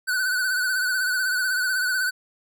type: tone with vibrato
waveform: square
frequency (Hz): 1500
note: F#6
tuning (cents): +23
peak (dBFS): -22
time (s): 0.07-2.11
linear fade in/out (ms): 20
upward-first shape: sine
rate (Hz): 16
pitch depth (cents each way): 54
effects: none